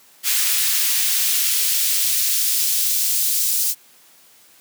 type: noise with high-pass filter sweep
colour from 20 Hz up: white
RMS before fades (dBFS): -19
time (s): 0.23-3.75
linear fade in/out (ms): 50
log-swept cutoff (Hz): 1900 to 5400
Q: 0.76
effects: white hiss -51 dBFS RMS until 4.6 s + high-pass 150 Hz 12 dB/octave